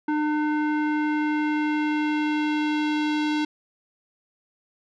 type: tone with low-pass filter sweep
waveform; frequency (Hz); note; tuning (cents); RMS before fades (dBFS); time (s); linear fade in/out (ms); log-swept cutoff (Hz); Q
square; 301.9; D4; +48; -24; 0.08-3.45; 5; 1400 to 4000; 1.5
effects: none